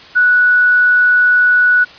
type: tone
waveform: sine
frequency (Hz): 1474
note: F#6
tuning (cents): -7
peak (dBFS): -7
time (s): 0.15-1.85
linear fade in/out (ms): 20
effects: white hiss -37 dBFS RMS until 1.98 s + resampled to 11025 Hz